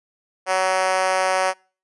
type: tone with high-pass filter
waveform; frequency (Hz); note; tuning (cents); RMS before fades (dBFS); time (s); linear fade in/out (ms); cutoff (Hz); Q
5% pulse; 187.4; F#3; +22; -20; 0.46-1.54; 50; 610; 3
effects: noise-tail reverb RT60 0.4 s tail -26 dB re dry + resampled to 24000 Hz